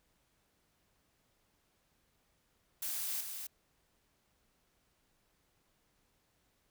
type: noise with echo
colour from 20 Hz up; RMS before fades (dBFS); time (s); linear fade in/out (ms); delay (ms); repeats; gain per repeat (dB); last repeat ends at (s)
blue; -38; 2.82-3.21; 5; 260; 1; -5; 3.47
effects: pink hiss -75 dBFS RMS until 6.7 s